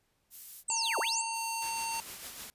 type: noise bursts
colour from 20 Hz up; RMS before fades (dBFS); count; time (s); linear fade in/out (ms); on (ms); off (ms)
violet; -44; 3; 0.3-1.66; 50; 340; 170
type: linear two-way sweep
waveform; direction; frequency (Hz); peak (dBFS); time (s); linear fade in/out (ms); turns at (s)
sine; down then up; 8372 to 328.2 to 8372; -30; 0.68-1.22; 10; 0.99
type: harmonic tone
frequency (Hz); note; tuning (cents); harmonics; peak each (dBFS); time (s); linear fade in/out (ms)
910; A#5; -42; 1 / 3 / 5 / 7 / 9 / 10; -35 / -40 / -42 / -43 / -45 / -45; 0.7-2; 0
type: noise with tremolo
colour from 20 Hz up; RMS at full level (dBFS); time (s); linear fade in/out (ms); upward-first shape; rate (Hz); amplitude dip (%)
white; -42; 1.62-2.5; 0; sine; 6.6; 40
effects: pink hiss -75 dBFS RMS until 2.54 s + resampled to 32000 Hz